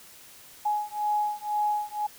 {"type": "beating tone pair", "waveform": "sine", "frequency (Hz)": [837, 839], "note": ["G#5", "G#5"], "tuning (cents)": [13, 17], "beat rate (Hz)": 2, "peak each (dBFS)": [-28, -28], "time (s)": [0.65, 2.07], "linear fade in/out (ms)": 10, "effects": ["white hiss -50 dBFS RMS until 2.18 s"]}